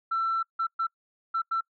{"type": "tone bursts at uneven times", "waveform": "sine", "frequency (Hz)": 1340, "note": "E6", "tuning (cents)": 28, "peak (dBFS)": -23, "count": 5, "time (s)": [[0.11, 0.43], [0.59, 0.67], [0.79, 0.87], [1.34, 1.42], [1.51, 1.61]], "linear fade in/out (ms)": 10, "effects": ["noise-tail reverb RT60 0.1 s tail -24 dB re dry", "tanh soft clip ceiling -21 dBFS"]}